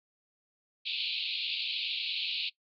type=band-pass noise; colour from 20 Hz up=white; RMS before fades=-34 dBFS; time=0.85-2.5 s; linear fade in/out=20 ms; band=2400 to 4400 Hz; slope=96 dB/octave; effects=noise-tail reverb RT60 0.1 s tail -20 dB re dry